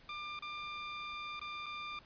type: tone with dropouts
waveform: 20% pulse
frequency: 1193 Hz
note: D6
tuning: 27 cents sharp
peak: -36 dBFS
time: 0.09-1.99 s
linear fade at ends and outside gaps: 2 ms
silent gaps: 0.391-0.423 / 1.395-1.414 / 1.66-1.664 s
effects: pink hiss -61 dBFS RMS until 2.05 s + resampled to 11025 Hz